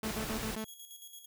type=tone bursts; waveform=sawtooth; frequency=218.8 Hz; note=A3; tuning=9 cents flat; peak=-32 dBFS; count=5; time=0.03-0.642 s; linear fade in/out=0 ms; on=80 ms; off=53 ms
type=noise; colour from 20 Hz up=pink; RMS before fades=-39 dBFS; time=0.03-0.56 s; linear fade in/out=10 ms
type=tone with tremolo; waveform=10% pulse; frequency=3322 Hz; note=G#7; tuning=in tune; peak=-38 dBFS; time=0.57-1.26 s; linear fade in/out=10 ms; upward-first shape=square; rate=8.9 Hz; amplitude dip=55%
effects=none